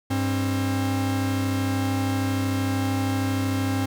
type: tone pair together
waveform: 45% pulse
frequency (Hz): 100 / 267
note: G2 / C4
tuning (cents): +35 / +35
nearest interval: octave + perfect fourth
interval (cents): 1700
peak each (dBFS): -25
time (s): 0.1-3.86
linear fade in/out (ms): 10
effects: none